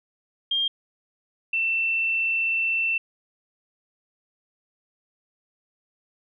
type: tone pair in turn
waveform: sine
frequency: 3208 / 2681 Hz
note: G7 / E7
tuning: +39 / +29 cents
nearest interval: minor third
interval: 310 cents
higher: first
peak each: -21 dBFS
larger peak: neither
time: 0.51-0.68 / 1.53-2.98 s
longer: second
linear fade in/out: 5 ms
effects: none